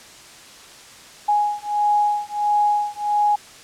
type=beating tone pair; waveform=sine; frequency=830.6 / 832.1 Hz; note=G#5 / G#5; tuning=0 / +3 cents; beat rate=1.5 Hz; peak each=-20 dBFS; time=1.28-3.36 s; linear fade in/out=10 ms; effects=white hiss -43 dBFS RMS until 3.63 s + low-pass 8000 Hz 12 dB/octave